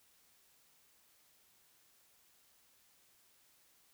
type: silence
effects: white hiss -69 dBFS RMS until 3.93 s